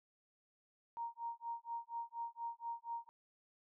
sine tone with tremolo, 932.3 Hz, A#5, in tune, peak -38 dBFS, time 0.97-3.09 s, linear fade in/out 0 ms, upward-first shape sine, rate 4.2 Hz, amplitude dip 100%, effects none

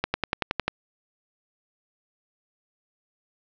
accelerating click train, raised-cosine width 0.3 ms, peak -7 dBFS, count 8, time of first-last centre 0.04-0.68 s, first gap 100 ms, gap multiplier 0.97, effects low-pass 5000 Hz 12 dB/octave

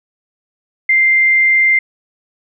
sine tone, 2093 Hz, C7, in tune, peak -8 dBFS, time 0.89-1.79 s, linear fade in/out 5 ms, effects none

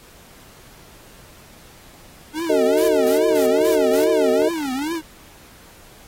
square tone with vibrato, 293.7 Hz, D4, in tune, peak -23 dBFS, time 2.33-5.02 s, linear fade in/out 50 ms, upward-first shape triangle, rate 2.4 Hz, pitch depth 280 cents each way
sine chord, D# diminished, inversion first, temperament just, 373.4 / 448 / 622.3 Hz, F#4 / A4 / D#5, +16 / +31 / 0 cents, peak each -21 / -18 / -19 dBFS, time 2.49-4.49 s, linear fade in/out 10 ms
white noise bursts, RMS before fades -32 dBFS, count 5, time 2.77-4.05 s, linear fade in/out 10 ms, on 120 ms, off 170 ms
effects pink hiss -47 dBFS RMS until 6.07 s + AAC 48 kbps

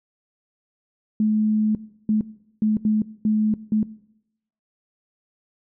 sine tone bursts at uneven times, 214.8 Hz, A3, 41 cents flat, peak -16 dBFS, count 6, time 1.2-1.75 / 2.09-2.21 / 2.62-2.77 / 2.85-3.02 / 3.25-3.54 / 3.72-3.83 s, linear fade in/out 2 ms, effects noise-tail reverb RT60 0.8 s tail -20 dB re dry

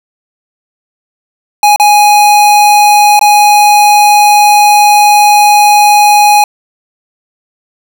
square tone with dropouts, 830.6 Hz, G#5, in tune, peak -3 dBFS, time 1.63-6.44 s, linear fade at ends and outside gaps 2 ms, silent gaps 1.761-1.798 / 3.193-3.212 s, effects none

